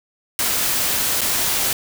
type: noise with dropouts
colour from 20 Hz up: white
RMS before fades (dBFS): -20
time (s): 0.39-1.73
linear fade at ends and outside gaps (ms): 1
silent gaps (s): 1.209-1.215
effects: none